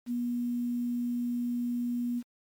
sine tone with quantisation, 241.5 Hz, B3, 39 cents flat, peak -28 dBFS, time 0.06-2.23 s, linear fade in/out 50 ms, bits 9, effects MP3 96 kbps

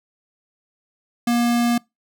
square tone, 237.9 Hz, A#3, 35 cents sharp, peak -17 dBFS, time 1.27-1.78 s, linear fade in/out 5 ms, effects noise-tail reverb RT60 0.2 s tail -25 dB re dry

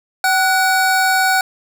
square tone pair together, 762.5 / 1473 Hz, G5 / F#6, -48 / -8 cents, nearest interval major seventh, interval 1140 cents, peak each -16 dBFS, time 0.24-1.41 s, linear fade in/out 2 ms, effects none

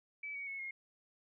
sine tone with pitch steps, 2300 / 2247 / 2196 / 2146 Hz, D7 / C#7 / C#7 / C7, -37 / +23 / -17 / +43 cents, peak -40 dBFS, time 0.23-0.71 s, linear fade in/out 5 ms, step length 120 ms, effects none

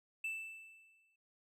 triangle tone with exponential decay, 2648 Hz, E7, 7 cents sharp, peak -34 dBFS, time 0.24-1.16 s, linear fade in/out 5 ms, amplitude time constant 200 ms, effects none

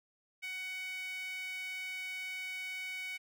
sawtooth tone with high-pass filter, 747 Hz, F#5, 16 cents sharp, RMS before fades -41 dBFS, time 0.42-3.18 s, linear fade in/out 20 ms, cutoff 2300 Hz, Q 6.1, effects none

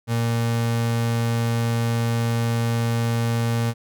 35% pulse tone, 116.4 Hz, A#2, 2 cents flat, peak -18 dBFS, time 0.07-3.74 s, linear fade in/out 50 ms, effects none

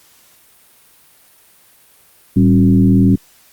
sine tone with frequency modulation, 190.8 Hz, G3, 47 cents flat, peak -7 dBFS, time 2.36-3.16 s, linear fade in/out 10 ms, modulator 82.1 Hz, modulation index 1.2, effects white hiss -49 dBFS RMS until 3.52 s + Opus 48 kbps

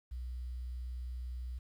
sine tone with quantisation, 61.74 Hz, B1, in tune, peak -38 dBFS, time 0.11-1.59 s, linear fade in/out 10 ms, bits 11, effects none

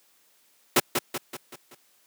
pink noise with echo, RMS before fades -18 dBFS, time 0.76-0.8 s, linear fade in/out 5 ms, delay 190 ms, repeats 5, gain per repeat -6 dB, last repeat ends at 1.75 s, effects white hiss -63 dBFS RMS until 2.06 s + high-pass 200 Hz 12 dB/octave

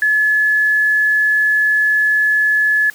sine tone, 1712 Hz, A6, 48 cents flat, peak -11 dBFS, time 0.02-2.9 s, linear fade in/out 2 ms, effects white hiss -42 dBFS RMS until 2.94 s

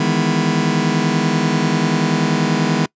sawtooth chord, E major seventh, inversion third, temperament just, 154.51 / 164.81 / 206 / 247.2 Hz, D#3 / E3 / G#3 / B3, -12 / 0 / -14 / +2 cents, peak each -16 dBFS, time 0-2.86 s, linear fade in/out 5 ms, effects noise-tail reverb RT60 0.1 s tail -24 dB re dry + resampled to 16000 Hz

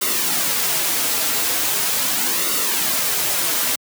white noise with flanger, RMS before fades -20 dBFS, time 0.01-3.76 s, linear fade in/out 10 ms, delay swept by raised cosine 1.2 to 5.5 ms, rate 0.4 Hz, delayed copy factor -0.55, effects high-pass 150 Hz 12 dB/octave

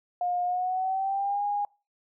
sine tone with pitch glide, 713 to 819 Hz, F5 to G#5, +36 to -24 cents, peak -25 dBFS, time 0.21-1.65 s, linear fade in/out 2 ms, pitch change +240 cents, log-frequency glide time 0.44-1.44 s, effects noise-tail reverb RT60 0.3 s tail -25 dB re dry

